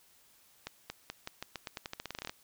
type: accelerating click train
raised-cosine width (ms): 0.2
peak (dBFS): -21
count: 19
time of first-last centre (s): 0.67-2.295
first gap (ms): 230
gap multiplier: 0.87
effects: white hiss -64 dBFS RMS until 2.43 s